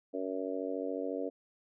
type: harmonic tone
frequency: 94.1 Hz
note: F#2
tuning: 30 cents sharp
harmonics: 3 / 4 / 5 / 6 / 7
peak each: -38 / -42 / -38 / -40 / -43 dBFS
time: 0.13-1.3 s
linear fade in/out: 20 ms
effects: none